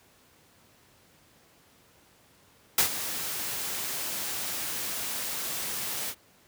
white noise with ADSR envelope, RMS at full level -20 dBFS, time 2.78-6.15 s, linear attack 4 ms, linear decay 98 ms, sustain -13 dB, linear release 62 ms, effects pink hiss -60 dBFS RMS until 6.47 s + high-pass 80 Hz 12 dB/octave

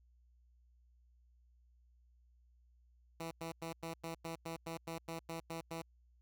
10% pulse tone bursts, 164.7 Hz, E3, 1 cent flat, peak -33 dBFS, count 13, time 3.2-5.818 s, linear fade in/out 2 ms, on 110 ms, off 99 ms, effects added 60 Hz sine -65 dBFS peak until 6.21 s

